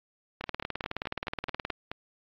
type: two click trains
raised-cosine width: 0.3 ms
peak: -15 / -18 dBFS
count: 25 / 8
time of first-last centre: 0.44-1.703 / 0.41-1.915 s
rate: 19 / 4.65 Hz
effects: low-pass 4000 Hz 12 dB/octave + AAC 32 kbps